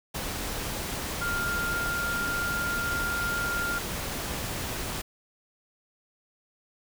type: tone in noise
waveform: sine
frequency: 1400 Hz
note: F6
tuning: 4 cents sharp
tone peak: -28 dBFS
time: 1.21-3.79 s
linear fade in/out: 10 ms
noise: pink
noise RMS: -33 dBFS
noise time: 0.14-5.02 s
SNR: +2 dB
effects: none